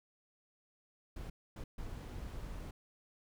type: noise bursts at uneven times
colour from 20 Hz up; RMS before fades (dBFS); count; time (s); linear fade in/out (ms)
brown; -44; 3; 1.16-1.3 / 1.56-1.64 / 1.78-2.71; 5
effects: none